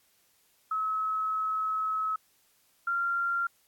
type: tone pair in turn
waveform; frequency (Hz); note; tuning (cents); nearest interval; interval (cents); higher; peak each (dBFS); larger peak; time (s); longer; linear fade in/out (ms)
sine; 1288 / 1384; E6 / F6; -41 / -16; minor second; 125; second; -27 / -26; second; 0.71-2.16 / 2.87-3.47; first; 5
effects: white hiss -67 dBFS RMS until 3.67 s + AAC 64 kbps